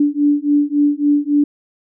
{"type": "beating tone pair", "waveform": "sine", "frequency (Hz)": [289.3, 292.9], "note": ["D4", "D4"], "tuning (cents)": [-26, -5], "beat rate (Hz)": 3.6, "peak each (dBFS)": -15, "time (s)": [0, 1.44], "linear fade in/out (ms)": 5, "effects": []}